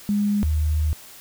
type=tone pair in turn; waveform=sine; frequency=205.2 / 76.86 Hz; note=G#3 / D#2; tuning=-21 / -21 cents; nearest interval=octave + perfect fourth; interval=1700 cents; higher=first; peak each=-18 dBFS; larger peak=neither; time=0.09-0.43 / 0.43-0.93 s; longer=second; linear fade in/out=0 ms; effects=white hiss -44 dBFS RMS until 1.2 s